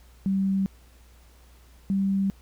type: tone pair in turn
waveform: sine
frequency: 193.6 / 195.17 Hz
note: G3 / G3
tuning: -21 / -7 cents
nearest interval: unison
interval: 14 cents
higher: second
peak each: -21 dBFS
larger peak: neither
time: 0.26-0.66 / 1.9-2.3 s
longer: neither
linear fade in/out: 0 ms
effects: added 60 Hz sine -51 dBFS peak until 2.41 s + pink hiss -59 dBFS RMS until 2.41 s